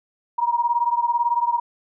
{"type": "beating tone pair", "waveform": "sine", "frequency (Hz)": [945, 963], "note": ["A#5", "B5"], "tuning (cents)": [23, -44], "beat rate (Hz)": 18, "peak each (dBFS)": [-20, -22], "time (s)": [0.38, 1.6], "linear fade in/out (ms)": 10, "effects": []}